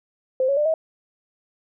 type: tone with pitch steps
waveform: sine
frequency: 519 / 556.3 / 596.2 / 639 Hz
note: C5 / C#5 / D5 / D#5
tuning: -14 / +6 / +26 / +46 cents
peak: -17 dBFS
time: 0.4-0.74 s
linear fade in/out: 2 ms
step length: 85 ms
effects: none